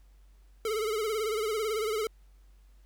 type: tone with vibrato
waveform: square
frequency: 433.2 Hz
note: A4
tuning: 27 cents flat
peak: -29 dBFS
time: 0.65-2.07 s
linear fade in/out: 2 ms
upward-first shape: sine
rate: 18 Hz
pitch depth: 80 cents each way
effects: added 48 Hz sine -54 dBFS peak until 2.85 s + pink hiss -71 dBFS RMS until 2.85 s